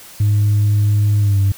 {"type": "tone with pitch glide", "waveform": "sine", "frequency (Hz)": [103.83, 98.4], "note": ["G#2", "G2"], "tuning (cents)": [0, 7], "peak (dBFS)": -9, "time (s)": [0.2, 1.52], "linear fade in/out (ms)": 5, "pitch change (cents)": -93, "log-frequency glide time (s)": [1.19, 1.39], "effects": ["tanh soft clip ceiling -9 dBFS", "white hiss -39 dBFS RMS until 1.57 s"]}